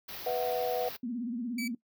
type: band-stop noise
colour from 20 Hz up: white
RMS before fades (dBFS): -42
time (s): 0.08-0.97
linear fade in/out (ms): 10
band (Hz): 5500 to 12000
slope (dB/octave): 48
type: chord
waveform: sine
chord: B suspended fourth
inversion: none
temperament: equal with one note detuned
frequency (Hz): 493.9 / 655.8 / 740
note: B4 / E5 / F#5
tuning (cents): 0 / -9 / 0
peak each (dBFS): -31 / -34 / -33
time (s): 0.26-0.89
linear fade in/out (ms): 5
type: tone with vibrato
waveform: sine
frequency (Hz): 238.9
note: A#3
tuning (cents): +43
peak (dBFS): -32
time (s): 1.03-1.75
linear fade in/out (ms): 5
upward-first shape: sine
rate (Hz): 17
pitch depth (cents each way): 120
type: tone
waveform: sawtooth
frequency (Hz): 2296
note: D7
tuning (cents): -40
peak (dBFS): -32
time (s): 1.58-1.68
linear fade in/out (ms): 5
effects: noise-tail reverb RT60 0.1 s tail -19 dB re dry